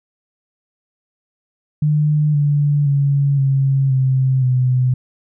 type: tone with pitch steps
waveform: sine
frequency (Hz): 150.4 / 145.44 / 140.65 / 136.02 / 131.54 / 127.2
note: D3 / D3 / C#3 / C#3 / C3 / C3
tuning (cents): +42 / -16 / +26 / -32 / +10 / -48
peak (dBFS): -12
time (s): 1.82-4.94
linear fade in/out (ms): 5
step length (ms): 520
effects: none